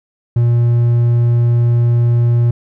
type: tone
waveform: triangle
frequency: 118.9 Hz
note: A#2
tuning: 35 cents sharp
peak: -7 dBFS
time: 0.36-2.51 s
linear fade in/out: 5 ms
effects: none